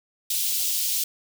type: high-pass noise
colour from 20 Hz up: white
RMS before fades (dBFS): -25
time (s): 0.3-1.04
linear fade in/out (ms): 5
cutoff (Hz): 3100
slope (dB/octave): 24
effects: none